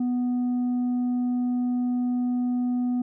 sine tone with tanh clipping, 246.9 Hz, B3, in tune, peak -23 dBFS, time 0-3.02 s, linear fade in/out 5 ms, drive 3 dB, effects none

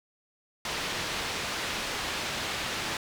white low-pass noise, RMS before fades -33 dBFS, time 0.65-2.97 s, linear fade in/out 2 ms, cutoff 3800 Hz, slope 12 dB/octave, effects none

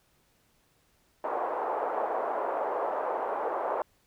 white band-pass noise, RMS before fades -31 dBFS, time 1.24-3.82 s, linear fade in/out 2 ms, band 440 to 940 Hz, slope 24 dB/octave, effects pink hiss -68 dBFS RMS until 4.06 s

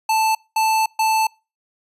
square tone bursts at uneven times, 880 Hz, A5, in tune, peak -16 dBFS, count 3, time 0.09-0.35 / 0.56-0.86 / 0.99-1.27 s, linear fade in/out 5 ms, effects noise-tail reverb RT60 0.3 s tail -26 dB re dry + resampled to 32000 Hz

